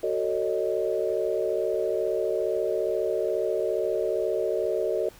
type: chord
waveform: sine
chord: D# half-diminished seventh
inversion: first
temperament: just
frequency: 373.4 / 448 / 560 / 622.3 Hz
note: F#4 / A4 / C#5 / D#5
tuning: +16 / +31 / +18 / 0 cents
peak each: -29 / -28 / -31 / -29 dBFS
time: 0.03-5.09 s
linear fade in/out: 5 ms
effects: pink hiss -52 dBFS RMS until 5.19 s